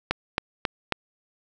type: click train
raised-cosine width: 0.3 ms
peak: -6 dBFS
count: 4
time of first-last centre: 0.11-0.923 s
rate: 3.69 Hz
effects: none